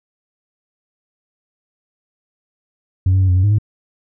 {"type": "tone with pitch steps", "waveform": "sine", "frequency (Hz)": [92.9, 95, 94.3, 90.6, 92.8, 102.7, 105.5], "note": ["F#2", "F#2", "F#2", "F#2", "F#2", "G#2", "G#2"], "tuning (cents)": [7, 46, 33, -36, 6, -19, 28], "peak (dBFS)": -8, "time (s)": [3.06, 3.585], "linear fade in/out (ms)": 5, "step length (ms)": 75, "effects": ["tanh soft clip ceiling -9 dBFS"]}